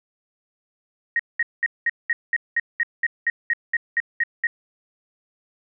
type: tone bursts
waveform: sine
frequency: 1875 Hz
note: A#6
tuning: 10 cents sharp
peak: -17 dBFS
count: 15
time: 1.16-4.47 s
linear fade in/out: 2 ms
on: 34 ms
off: 200 ms
effects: none